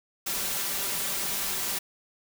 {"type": "noise with comb filter", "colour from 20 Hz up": "white", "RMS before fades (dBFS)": -30, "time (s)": [0.26, 1.79], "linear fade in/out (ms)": 10, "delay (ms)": 5.1, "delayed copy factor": 0.6, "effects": []}